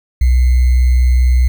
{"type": "tone with sample-and-hold", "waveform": "sine", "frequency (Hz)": 62.4, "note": "B1", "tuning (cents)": 19, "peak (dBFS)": -7, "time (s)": [0.21, 1.48], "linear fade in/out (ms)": 5, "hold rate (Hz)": 2100, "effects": []}